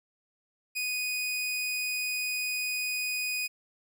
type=tone; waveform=sawtooth; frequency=2485 Hz; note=D#7; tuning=3 cents flat; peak=-26 dBFS; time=0.75-3.48 s; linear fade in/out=20 ms; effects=none